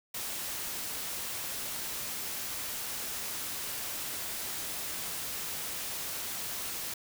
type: noise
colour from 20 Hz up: white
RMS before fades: -37 dBFS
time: 0.14-6.94 s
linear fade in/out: 5 ms
effects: none